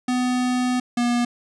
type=tone pair in turn; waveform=square; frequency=250 / 240.6 Hz; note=B3 / B3; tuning=+21 / -45 cents; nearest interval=minor second; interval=66 cents; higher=first; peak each=-20 / -19 dBFS; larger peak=second; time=0.08-0.8 / 0.97-1.25 s; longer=first; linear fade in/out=5 ms; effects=resampled to 22050 Hz